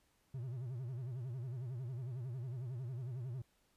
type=tone with vibrato; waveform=triangle; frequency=124.8 Hz; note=B2; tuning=19 cents sharp; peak=-38 dBFS; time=0.34-3.42 s; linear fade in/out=5 ms; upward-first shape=sine; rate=11 Hz; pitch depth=150 cents each way; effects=pink hiss -75 dBFS RMS until 3.76 s + resampled to 32000 Hz